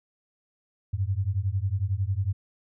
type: beating tone pair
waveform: sine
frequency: 91.9 / 102.9 Hz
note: F#2 / G#2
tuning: -11 / -16 cents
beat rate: 11 Hz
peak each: -27 dBFS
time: 0.93-2.33 s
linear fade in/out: 10 ms
effects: none